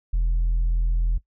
sine tone, 41.74 Hz, E1, 22 cents sharp, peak -16 dBFS, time 0.13-1.18 s, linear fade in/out 10 ms, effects noise-tail reverb RT60 0.1 s tail -18 dB re dry + tanh soft clip ceiling -17 dBFS

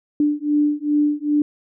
sine beating tone pair, 294.3 / 296.8 Hz, D4 / D4, +4 / +18 cents, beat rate 2.5 Hz, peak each -19 dBFS, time 0.2-1.42 s, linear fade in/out 2 ms, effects none

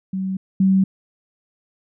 sine tone pair in turn, 189.9 / 191.22 Hz, F#3 / G3, +45 / -43 cents, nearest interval unison, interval 12 cents, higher second, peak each -21 / -12 dBFS, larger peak second, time 0.13-0.37 / 0.6-0.84 s, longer neither, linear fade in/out 5 ms, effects none

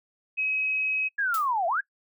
sine tone, 2547 Hz, D#7, 40 cents sharp, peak -24 dBFS, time 0.37-1.09 s, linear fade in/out 20 ms
sine linear two-way sweep, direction down then up, 1700 to 649 to 1700 Hz, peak -23 dBFS, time 1.18-1.81 s, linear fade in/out 10 ms, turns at 1.67 s
blue noise with exponential decay, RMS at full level -31 dBFS, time 1.34-1.51 s, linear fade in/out 2 ms, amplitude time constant 36 ms
effects noise-tail reverb RT60 0.1 s tail -22 dB re dry

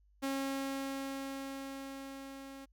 sawtooth tone with level ramp, 272 Hz, C#4, 33 cents flat, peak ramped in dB -29 to -43 dBFS, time 0.22-2.66 s, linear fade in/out 20 ms, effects added 50 Hz sine -64 dBFS peak until 2.72 s

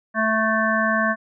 harmonic tone, 220 Hz, A3, in tune, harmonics 1 / 3 / 5 / 7 / 8, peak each -24 / -24 / -24 / -24 / -24 dBFS, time 0.14-1.16 s, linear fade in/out 50 ms, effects none

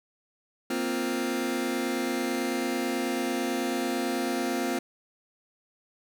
sawtooth chord, Bb suspended second, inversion none, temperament just, 233.1 / 262.2 / 349.6 Hz, Bb3 / C4 / F4, 0 / +4 / +2 cents, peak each -29 / -26 / -27 dBFS, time 0.7-4.79 s, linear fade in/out 5 ms, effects none

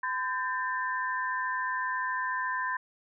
sine tone cluster, 1015 / 1582 / 1793 Hz, B5 / G6 / A6, +47 / +15 / +32 cents, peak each -31 / -35 / -34 dBFS, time 0.03-2.77 s, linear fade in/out 5 ms, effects none

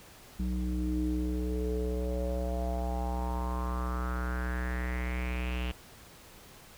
square tone with low-pass filter sweep, 61.74 Hz, B1, in tune, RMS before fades -32 dBFS, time 0.39-5.72 s, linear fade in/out 10 ms, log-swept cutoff 230 to 2900 Hz, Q 5.7, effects pink hiss -53 dBFS RMS until 6.77 s

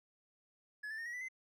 triangle tone with pitch steps, 1700 / 1766.1 / 1834.7 / 1906 / 1980 / 2057 Hz, G#6 / A6 / A#6 / A#6 / B6 / C7, +40 / +6 / -28 / +38 / +4 / -30 cents, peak -39 dBFS, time 0.83-1.286 s, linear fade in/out 10 ms, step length 76 ms, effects none

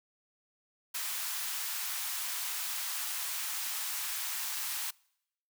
white high-pass noise, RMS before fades -36 dBFS, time 0.94-4.91 s, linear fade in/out 10 ms, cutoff 850 Hz, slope 24 dB/octave, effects noise-tail reverb RT60 0.8 s tail -26 dB re dry

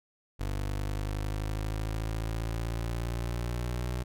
25% pulse exponential sweep, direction up, 49 to 61.74 Hz, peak -27 dBFS, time 0.39-4.04 s, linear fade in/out 20 ms, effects none

